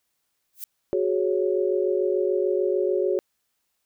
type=noise with exponential growth; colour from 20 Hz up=violet; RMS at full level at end=-30 dBFS; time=0.53-0.64 s; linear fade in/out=1 ms; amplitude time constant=23 ms
type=chord; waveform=sine; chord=F# suspended second; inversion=none; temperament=equal with one note detuned; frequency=368.5 / 415.3 / 554.4 Hz; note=F#4 / G#4 / C#5; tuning=-7 / 0 / 0 cents; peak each=-23 / -25 / -27 dBFS; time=0.93-3.19 s; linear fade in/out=0 ms
effects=white hiss -75 dBFS RMS until 3.85 s